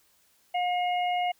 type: harmonic tone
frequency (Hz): 716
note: F5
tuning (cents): +43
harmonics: 1 / 3 / 4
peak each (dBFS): -25 / -35 / -37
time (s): 0.54-1.32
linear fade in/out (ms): 10
effects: white hiss -65 dBFS RMS until 1.39 s